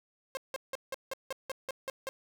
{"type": "tone bursts", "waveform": "sawtooth", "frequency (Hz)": 532, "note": "C5", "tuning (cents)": 29, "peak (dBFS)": -30, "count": 10, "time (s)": [0.35, 2.09], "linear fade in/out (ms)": 0, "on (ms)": 21, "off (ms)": 170, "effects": []}